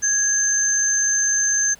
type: tone pair together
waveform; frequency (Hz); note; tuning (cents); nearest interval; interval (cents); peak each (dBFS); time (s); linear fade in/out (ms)
sine; 1661.2 / 6272; G#6 / G8; 0 / 0; octave + major seventh; 2300; -24 / -17; 0.02-1.75; 20
effects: pink hiss -50 dBFS RMS until 1.79 s